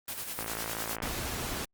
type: noise with tremolo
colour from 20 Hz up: white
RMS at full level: -35 dBFS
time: 0.08-0.96 s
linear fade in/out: 2 ms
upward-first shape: sine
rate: 9.9 Hz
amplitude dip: 55%
type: click train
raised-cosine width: 0.5 ms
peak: -20 dBFS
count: 39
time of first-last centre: 0.39-1.075 s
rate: 55.5 Hz
type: noise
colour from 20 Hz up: pink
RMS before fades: -35 dBFS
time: 1.02-1.65 s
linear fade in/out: 5 ms
effects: Opus 24 kbps